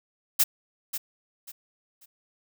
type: noise with echo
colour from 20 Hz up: blue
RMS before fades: -20 dBFS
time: 0.39-0.44 s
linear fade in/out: 10 ms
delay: 540 ms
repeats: 3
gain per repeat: -11 dB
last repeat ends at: 2.06 s
effects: none